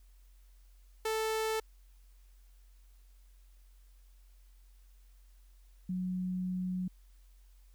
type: tone pair in turn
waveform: sawtooth / sine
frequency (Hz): 440 / 183.19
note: A4 / F#3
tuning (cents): 0 / -17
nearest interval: octave + minor third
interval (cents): 1517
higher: first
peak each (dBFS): -27 / -32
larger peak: first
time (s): 1.05-1.6 / 5.89-6.88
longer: second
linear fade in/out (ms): 5
effects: added 45 Hz sine -56 dBFS peak until 7.74 s + white hiss -72 dBFS RMS until 7.74 s